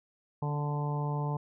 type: harmonic tone with a mistuned harmonic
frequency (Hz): 146.83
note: D3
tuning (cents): 0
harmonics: 1 / 2 / 3 / 4 / 5 / 6 / 7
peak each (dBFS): -30 / -44 / -41 / -45 / -44 / -39 / -43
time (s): 0.42-1.37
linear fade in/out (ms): 5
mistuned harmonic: 2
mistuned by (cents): -27
effects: none